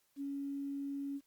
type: tone with quantisation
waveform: sine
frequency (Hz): 279.5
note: C#4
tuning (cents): +14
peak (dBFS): -37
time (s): 0.16-1.21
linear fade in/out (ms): 50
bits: 11
effects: white hiss -75 dBFS RMS until 1.26 s + Opus 48 kbps

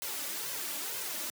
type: noise with flanger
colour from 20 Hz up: white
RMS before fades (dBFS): -37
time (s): 0.02-1.3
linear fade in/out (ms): 0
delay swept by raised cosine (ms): 1.9 to 3.5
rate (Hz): 2.1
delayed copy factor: +0.6
effects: high-pass 150 Hz 12 dB/octave

